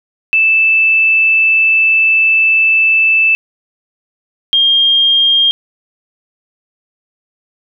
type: tone pair in turn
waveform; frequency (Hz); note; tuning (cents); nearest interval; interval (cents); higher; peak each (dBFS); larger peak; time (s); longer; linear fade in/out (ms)
sine; 2637 / 3217; E7 / G7; 0 / +44; minor third; 344; second; -7; neither; 0.33-3.35 / 4.53-5.51; first; 0
effects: none